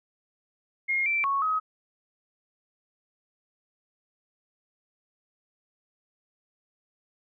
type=tone with pitch steps; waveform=sine; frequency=2140 / 2341 / 1106 / 1268 Hz; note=C7 / D7 / C#6 / D#6; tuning=+38 / -6 / -4 / +32 cents; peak=-23 dBFS; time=0.88-1.6 s; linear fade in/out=20 ms; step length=180 ms; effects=none